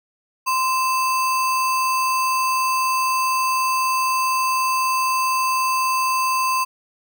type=tone with sample-and-hold; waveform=sine; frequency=1038 Hz; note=C6; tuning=14 cents flat; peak=-17 dBFS; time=0.46-6.65 s; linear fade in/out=20 ms; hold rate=3675 Hz; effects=none